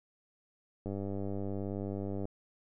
click train, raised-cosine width 2 ms, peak -25 dBFS, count 139, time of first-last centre 0.86-2.254 s, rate 99 Hz, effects none

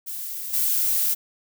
violet noise with level steps, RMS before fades -32 / -22 dBFS, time 0.06-1.15 s, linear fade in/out 20 ms, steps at 0.53 s, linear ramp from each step 10 ms, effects none

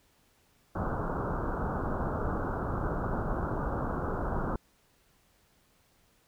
pink low-pass noise, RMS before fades -32 dBFS, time 0.75-4.56 s, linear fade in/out 5 ms, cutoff 1500 Hz, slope 96 dB/octave, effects pink hiss -67 dBFS RMS until 6.27 s

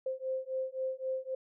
sine beating tone pair, 521 / 524.8 Hz, C5 / C5, -7 / +5 cents, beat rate 3.8 Hz, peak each -36 / -36 dBFS, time 0.06-1.35 s, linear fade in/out 5 ms, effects none

